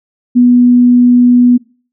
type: tone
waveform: sine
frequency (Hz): 245.1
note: B3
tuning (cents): -13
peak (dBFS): -3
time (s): 0.35-1.58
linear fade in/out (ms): 20
effects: noise-tail reverb RT60 0.4 s tail -22 dB re dry